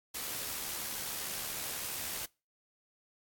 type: noise with amplitude modulation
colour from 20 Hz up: white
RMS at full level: -37 dBFS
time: 0.14-2.26 s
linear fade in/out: 10 ms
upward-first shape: sine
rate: 72.8 Hz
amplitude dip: 30%
effects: noise-tail reverb RT60 0.3 s tail -25 dB re dry + AAC 64 kbps